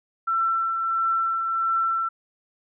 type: tone with tremolo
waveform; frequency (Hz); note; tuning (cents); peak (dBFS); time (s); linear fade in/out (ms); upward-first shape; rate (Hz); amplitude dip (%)
sine; 1343; E6; +32; -19; 0.27-2.09; 10; triangle; 1.5; 40
effects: none